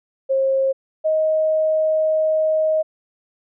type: tone pair in turn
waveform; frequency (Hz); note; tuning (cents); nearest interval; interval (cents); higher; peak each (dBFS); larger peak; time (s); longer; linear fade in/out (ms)
sine; 536 / 627.5; C5 / D#5; +42 / +15; minor third; 273; second; -15; neither; 0.29-0.73 / 1.04-2.83; second; 20
effects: none